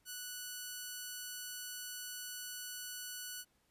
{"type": "tone", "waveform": "5% pulse", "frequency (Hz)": 1480, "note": "F#6", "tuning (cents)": 0, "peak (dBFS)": -31, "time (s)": [0.05, 3.45], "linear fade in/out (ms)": 50, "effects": ["pink hiss -75 dBFS RMS until 3.7 s", "resampled to 32000 Hz"]}